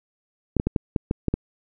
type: clicks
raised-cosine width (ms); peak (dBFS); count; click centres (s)
3; -8; 8; 0.567 / 0.599 / 0.67 / 0.762 / 0.962 / 1.111 / 1.283 / 1.34
effects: none